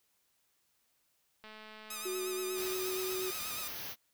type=click train; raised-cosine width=0.3 ms; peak=-35 dBFS; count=281; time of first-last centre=1.44-2.736 s; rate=216 Hz
type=tone with vibrato; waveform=5% pulse; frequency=1244.5 Hz; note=D#6; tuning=in tune; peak=-28 dBFS; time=1.9-3.68 s; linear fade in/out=5 ms; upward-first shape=sine; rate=8.4 Hz; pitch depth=61 cents each way
type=tone with pitch glide; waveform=sine; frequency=370 to 372.4 Hz; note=F#4 to F#4; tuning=0 to +11 cents; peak=-35 dBFS; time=2.05-3.31 s; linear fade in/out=10 ms; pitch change=+11 cents; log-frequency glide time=2.35-2.95 s
type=band-stop noise; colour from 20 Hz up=white; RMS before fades=-42 dBFS; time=2.55-3.96 s; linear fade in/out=50 ms; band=6300 to 11000 Hz; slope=96 dB/octave
effects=white hiss -75 dBFS RMS until 4.13 s